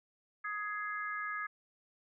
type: harmonic tone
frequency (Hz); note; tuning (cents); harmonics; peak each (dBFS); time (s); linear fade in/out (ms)
417.4; G#4; +9; 3 / 4 / 5; -39 / -39 / -44; 0.44-1.47; 10
effects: none